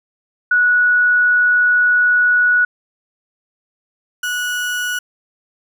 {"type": "tone pair in turn", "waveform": ["sine", "35% pulse"], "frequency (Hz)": [1467, 1467], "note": ["F#6", "F#6"], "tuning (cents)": [-15, -15], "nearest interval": "unison", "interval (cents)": 0, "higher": "neither", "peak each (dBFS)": [-10, -17], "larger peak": "first", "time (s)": [[0.51, 2.65], [4.23, 4.99]], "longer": "first", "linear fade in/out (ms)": 5, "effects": []}